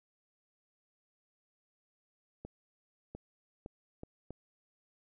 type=accelerating click train; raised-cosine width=2 ms; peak=-30 dBFS; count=5; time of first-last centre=2.45-4.306 s; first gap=700 ms; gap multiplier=0.73; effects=none